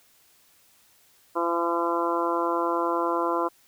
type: harmonic tone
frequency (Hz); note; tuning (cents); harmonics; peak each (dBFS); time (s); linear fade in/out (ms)
170; F3; -46; 2 / 3 / 4 / 5 / 6 / 7 / 8; -28 / -30 / -32 / -35 / -27 / -34 / -34; 1.35-3.49; 20
effects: white hiss -60 dBFS RMS until 3.67 s